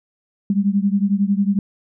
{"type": "beating tone pair", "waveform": "sine", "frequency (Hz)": [196, 207], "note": ["G3", "G#3"], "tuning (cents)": [0, -5], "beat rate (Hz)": 11, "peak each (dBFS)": [-17, -19], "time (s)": [0.5, 1.59], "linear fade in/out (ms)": 2, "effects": []}